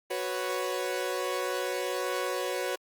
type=chord; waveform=sawtooth; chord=F# suspended fourth; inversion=none; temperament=equal; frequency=370 / 493.9 / 554.4 Hz; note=F#4 / B4 / C#5; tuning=0 / 0 / 0 cents; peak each=-30 dBFS; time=0.1-2.76 s; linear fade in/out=10 ms; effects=Opus 32 kbps